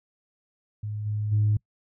sine tone with level steps, 105.5 Hz, G#2, 28 cents sharp, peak -29 / -25 / -18 dBFS, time 0.83-1.57 s, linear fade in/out 5 ms, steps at 1.05 / 1.31 s, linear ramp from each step 20 ms, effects noise-tail reverb RT60 0.1 s tail -26 dB re dry + tanh soft clip ceiling -15 dBFS

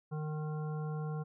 harmonic tone, 153.3 Hz, D#3, 25 cents flat, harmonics 1 / 3 / 5 / 7 / 9, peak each -35 / -45 / -49 / -52 / -54 dBFS, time 0.11-1.24 s, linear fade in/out 20 ms, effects none

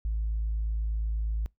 sine tone, 54.2 Hz, A1, 25 cents flat, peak -25 dBFS, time 0.05-1.46 s, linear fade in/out 0 ms, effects noise-tail reverb RT60 0.2 s tail -26 dB re dry + tanh soft clip ceiling -23 dBFS

